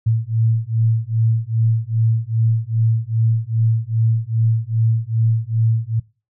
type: beating tone pair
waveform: sine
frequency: 111.7 / 114.2 Hz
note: A2 / A#2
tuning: +27 / -35 cents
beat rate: 2.5 Hz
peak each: -18 dBFS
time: 0.06-6 s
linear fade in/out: 10 ms
effects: noise-tail reverb RT60 0.3 s tail -22 dB re dry